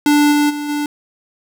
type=tone with level steps; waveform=square; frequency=293.7 Hz; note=D4; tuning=in tune; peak=-10 / -12 / -22 / -18 dBFS; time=0.06-0.86 s; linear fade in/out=2 ms; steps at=0.31 / 0.49 / 0.68 s; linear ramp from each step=20 ms; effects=none